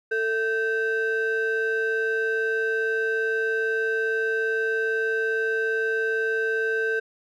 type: ring-modulated tone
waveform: triangle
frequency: 554.4 Hz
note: C#5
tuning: in tune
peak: -17 dBFS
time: 0.11-7 s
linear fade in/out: 10 ms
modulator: 1000 Hz
effects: none